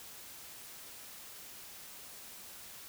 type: silence
effects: white hiss -50 dBFS RMS until 2.88 s